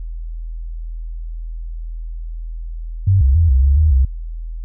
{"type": "tone with pitch steps", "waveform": "sine", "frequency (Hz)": [96.4, 66.2, 83, 64.7, 69, 77.3, 64.9], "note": ["G2", "C2", "E2", "C2", "C#2", "D#2", "C2"], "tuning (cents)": [-28, 21, 12, -19, -7, -11, -13], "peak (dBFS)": -9, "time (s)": [3.07, 4.05], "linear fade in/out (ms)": 5, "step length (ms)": 140, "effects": ["added 41 Hz sine -24 dBFS peak until 4.64 s"]}